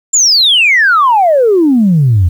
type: exponential sweep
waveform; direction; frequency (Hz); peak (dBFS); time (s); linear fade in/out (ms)
sine; down; 7370 to 81.6; -4; 0.13-2.29; 10
effects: tanh soft clip ceiling -1 dBFS + 7-bit